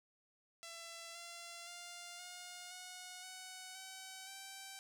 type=tone with pitch steps; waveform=5% pulse; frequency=671 / 685.1 / 699.5 / 714.2 / 729.2 / 744.5 / 760.2 / 776.1 Hz; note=E5 / F5 / F5 / F5 / F#5 / F#5 / F#5 / G5; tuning=+31 / -33 / +3 / +39 / -25 / +11 / +47 / -18 cents; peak=-37 dBFS; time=0.63-4.79 s; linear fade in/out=0 ms; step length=520 ms; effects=none